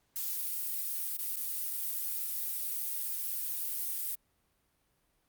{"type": "noise with dropouts", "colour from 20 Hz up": "violet", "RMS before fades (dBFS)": -35, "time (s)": [0.16, 4.15], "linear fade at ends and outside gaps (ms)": 0, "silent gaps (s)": [[1.166, 1.19], [1.358, 1.368], [1.706, 1.709]], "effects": ["pink hiss -74 dBFS RMS until 5.28 s", "Opus 48 kbps"]}